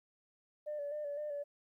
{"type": "tone with vibrato", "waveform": "sine", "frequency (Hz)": 587.3, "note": "D5", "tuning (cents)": 0, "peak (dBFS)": -36, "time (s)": [0.66, 1.44], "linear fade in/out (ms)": 20, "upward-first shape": "square", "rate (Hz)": 3.9, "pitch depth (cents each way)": 36, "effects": ["tanh soft clip ceiling -33 dBFS", "13-bit"]}